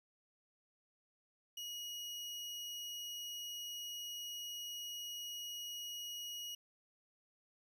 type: tone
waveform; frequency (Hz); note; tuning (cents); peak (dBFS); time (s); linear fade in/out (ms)
30% pulse; 2898; F#7; -37; -40; 1.57-6.55; 5
effects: none